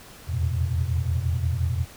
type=tone cluster; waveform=sine; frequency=79.7 / 85.5 / 114.7 / 125.7 Hz; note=D#2 / F2 / A#2 / B2; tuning=+42 / -36 / -28 / +31 cents; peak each=-31 / -24 / -30 / -28 dBFS; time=0.27-1.86 s; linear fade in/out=50 ms; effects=pink hiss -46 dBFS RMS until 1.96 s